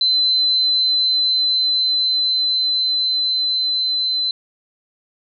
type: tone with level ramp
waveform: sine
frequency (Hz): 4052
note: B7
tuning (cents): +44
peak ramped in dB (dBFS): -13 to -17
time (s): 0.01-4.31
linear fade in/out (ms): 2
effects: none